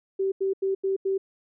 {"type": "tone bursts", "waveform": "sine", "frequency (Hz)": 386.6, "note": "G4", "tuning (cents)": -24, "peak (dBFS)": -22, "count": 5, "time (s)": [0.19, 1.18], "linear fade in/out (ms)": 10, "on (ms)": 130, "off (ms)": 85, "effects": []}